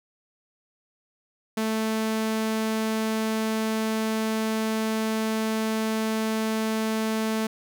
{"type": "tone", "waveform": "sawtooth", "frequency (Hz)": 220, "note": "A3", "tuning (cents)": 0, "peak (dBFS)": -20, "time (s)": [1.57, 7.47], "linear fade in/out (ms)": 5, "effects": []}